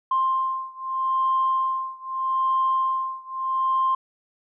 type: beating tone pair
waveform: sine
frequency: 1052 / 1052.8 Hz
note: C6 / C6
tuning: +9 / +10 cents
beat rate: 0.8 Hz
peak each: -23 / -24 dBFS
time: 0.11-3.95 s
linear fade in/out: 5 ms
effects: tanh soft clip ceiling -13 dBFS